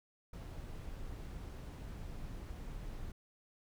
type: noise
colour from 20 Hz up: brown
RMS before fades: -45 dBFS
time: 0.33-3.12 s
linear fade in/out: 5 ms
effects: none